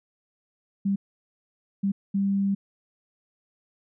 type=tone bursts at uneven times; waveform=sine; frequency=197.5 Hz; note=G3; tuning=13 cents sharp; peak=-21 dBFS; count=3; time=0.85-0.96 / 1.83-1.92 / 2.14-2.55 s; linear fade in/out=10 ms; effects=none